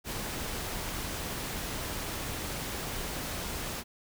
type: noise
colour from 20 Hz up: pink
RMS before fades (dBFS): -36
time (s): 0.04-3.84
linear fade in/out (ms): 50
effects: none